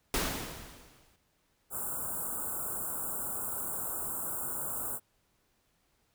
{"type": "noise with exponential decay", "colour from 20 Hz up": "pink", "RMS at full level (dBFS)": -28, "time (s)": [0.14, 1.16], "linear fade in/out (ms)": 1, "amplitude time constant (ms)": 220}
{"type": "band-stop noise", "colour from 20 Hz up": "white", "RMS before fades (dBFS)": -36, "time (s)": [1.7, 5], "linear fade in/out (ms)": 50, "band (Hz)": [1500, 7400], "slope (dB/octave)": 96}
{"effects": ["pink hiss -73 dBFS RMS until 6.14 s"]}